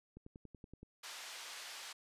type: click train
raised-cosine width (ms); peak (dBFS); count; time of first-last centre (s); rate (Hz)
3; -39; 8; 0.17-0.83; 10.6
type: band-pass noise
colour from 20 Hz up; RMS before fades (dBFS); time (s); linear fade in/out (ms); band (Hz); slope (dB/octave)
white; -49; 1.03-1.93; 10; 770 to 5400; 12
effects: resampled to 32000 Hz